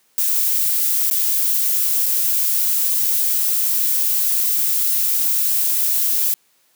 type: noise with dropouts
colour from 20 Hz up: violet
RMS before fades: -18 dBFS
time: 0.18-6.34 s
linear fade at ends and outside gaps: 0 ms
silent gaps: 1.1-1.11 / 2.059-2.064 s
effects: white hiss -60 dBFS RMS until 6.75 s + high-pass 150 Hz 12 dB/octave